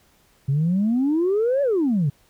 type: exponential two-way sweep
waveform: sine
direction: up then down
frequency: 132 to 580 to 132 Hz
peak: -16 dBFS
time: 0.48-2.1 s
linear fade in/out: 10 ms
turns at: 1.62 s
effects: tanh soft clip ceiling -14 dBFS + pink hiss -59 dBFS RMS until 2.29 s